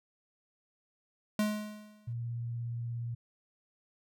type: tone with exponential decay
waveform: square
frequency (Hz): 211.2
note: G#3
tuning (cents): +29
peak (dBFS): -26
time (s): 1.39-2.13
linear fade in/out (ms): 2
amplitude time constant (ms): 160
type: tone with vibrato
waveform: sine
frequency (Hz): 118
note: A#2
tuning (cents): +22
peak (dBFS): -34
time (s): 2.07-3.15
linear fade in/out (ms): 10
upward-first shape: square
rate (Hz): 17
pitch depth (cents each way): 9
effects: none